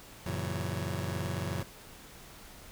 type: chord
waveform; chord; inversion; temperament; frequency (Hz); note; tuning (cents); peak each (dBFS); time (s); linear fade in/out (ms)
sawtooth; F# dominant seventh; none; just; 92.5 / 115.62 / 138.75 / 166.5; F#2 / A#2 / C#3 / E3; 0 / -14 / +2 / +18; -32 / -35 / -34 / -35; 0.26-1.63; 5
effects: pink hiss -51 dBFS RMS until 2.71 s